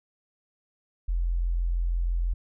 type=tone; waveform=sine; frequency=43.07 Hz; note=F1; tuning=23 cents flat; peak=-23 dBFS; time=1.08-2.34 s; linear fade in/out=10 ms; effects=none